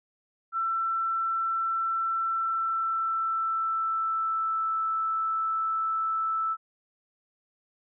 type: tone with pitch glide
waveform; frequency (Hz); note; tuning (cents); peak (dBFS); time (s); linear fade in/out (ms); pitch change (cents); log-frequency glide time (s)
sine; 1340 to 1317.7; E6 to E6; +28 to -1; -25; 0.52-6.57; 50; -29; 2.29-4.8
effects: none